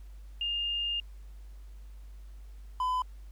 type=tone pair in turn; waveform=sine / triangle; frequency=2819 / 1008.5 Hz; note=F7 / B5; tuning=+16 / +36 cents; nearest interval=octave + tritone; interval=1780 cents; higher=first; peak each=-29 / -25 dBFS; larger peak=second; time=0.41-1 / 2.8-3.02 s; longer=first; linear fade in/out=2 ms; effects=added 50 Hz sine -44 dBFS peak until 3.31 s + pink hiss -66 dBFS RMS until 3.31 s